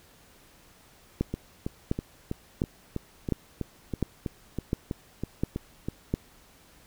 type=two click trains; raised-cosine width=3 ms; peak=-17 / -12 dBFS; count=15 / 8; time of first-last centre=1.34-5.885 / 1.21-6.14 s; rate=3.08 / 1.42 Hz; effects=pink hiss -57 dBFS RMS until 6.86 s